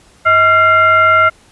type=tone with frequency modulation; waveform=sine; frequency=1372 Hz; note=F6; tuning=31 cents flat; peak=-6 dBFS; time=0.25-1.3 s; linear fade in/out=20 ms; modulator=735 Hz; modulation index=0.76; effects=pink hiss -47 dBFS RMS until 1.51 s + resampled to 24000 Hz